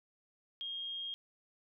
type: tone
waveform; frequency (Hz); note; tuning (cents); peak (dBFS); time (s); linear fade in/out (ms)
sine; 3239; G#7; -44; -38; 0.61-1.14; 0
effects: none